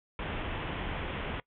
pink low-pass noise, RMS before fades -36 dBFS, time 0.19-1.4 s, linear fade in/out 2 ms, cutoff 3400 Hz, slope 96 dB/octave, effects noise-tail reverb RT60 0.1 s tail -21 dB re dry

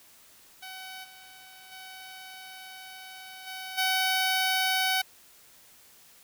10% pulse tone with level steps, 755 Hz, F#5, 35 cents sharp, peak -32 / -41 / -35 / -29 / -16 dBFS, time 0.62-5.02 s, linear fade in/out 10 ms, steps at 1.03 / 1.71 / 3.46 / 3.77 s, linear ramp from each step 20 ms, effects white hiss -56 dBFS RMS until 6.23 s

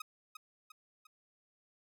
sawtooth tone with echo, 1261 Hz, D#6, 23 cents sharp, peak -36 dBFS, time 0-0.02 s, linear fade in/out 5 ms, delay 350 ms, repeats 3, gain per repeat -6 dB, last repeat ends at 1.07 s, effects none

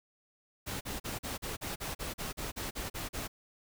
pink noise bursts, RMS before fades -38 dBFS, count 14, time 0.66-3.28 s, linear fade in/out 20 ms, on 150 ms, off 40 ms, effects none

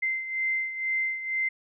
sine beating tone pair, 2078 / 2080.1 Hz, C7 / C7, -12 / -11 cents, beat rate 2.1 Hz, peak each -27 / -33 dBFS, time 0.02-1.49 s, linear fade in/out 10 ms, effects none

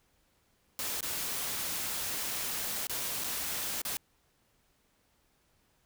white noise with dropouts, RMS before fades -35 dBFS, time 0.79-3.97 s, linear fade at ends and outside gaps 0 ms, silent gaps 1.007-1.028 / 2.869-2.896 / 3.238-3.243 / 3.817-3.851 s, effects pink hiss -71 dBFS RMS until 5.85 s

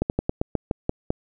slowing click train, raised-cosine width 2 ms, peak -8 dBFS, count 9, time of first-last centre 0.02-1.104 s, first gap 79 ms, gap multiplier 1.15, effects none

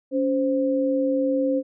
sine tone pair together, 279.7 / 521.9 Hz, C#4 / C5, +16 / -4 cents, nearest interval major seventh, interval 1080 cents, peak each -22 dBFS, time 0.11-1.63 s, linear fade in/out 50 ms, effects none

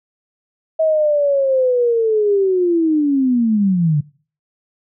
sine linear sweep, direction down, 644 to 141.7 Hz, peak -12 dBFS, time 0.79-4.01 s, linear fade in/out 10 ms, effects noise-tail reverb RT60 0.4 s tail -21 dB re dry

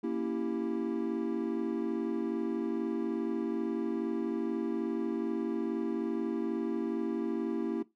triangle chord, A# diminished seventh, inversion none, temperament equal, 233.1 / 277.2 / 329.6 / 392 Hz, A#3 / C#4 / E4 / G4, 0 / 0 / 0 / 0 cents, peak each -33 / -36 / -32 / -36 dBFS, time 0.03-7.83 s, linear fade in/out 10 ms, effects noise-tail reverb RT60 0.2 s tail -18 dB re dry

